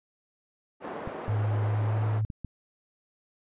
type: band-pass noise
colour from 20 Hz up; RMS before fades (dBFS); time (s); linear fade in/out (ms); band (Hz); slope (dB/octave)
pink; -38; 0.8-2.22; 50; 320 to 1100; 12
type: clicks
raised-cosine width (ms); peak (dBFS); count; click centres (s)
5; -24; 4; 1.075 / 1.282 / 2.302 / 2.447
type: tone with pitch glide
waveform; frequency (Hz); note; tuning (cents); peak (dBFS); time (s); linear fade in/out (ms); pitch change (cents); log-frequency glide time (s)
sine; 105.9 to 107.94; G#2 to A2; +34 to -33; -24; 1.29-2.25; 0; +33; 1.66-2
effects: resampled to 8000 Hz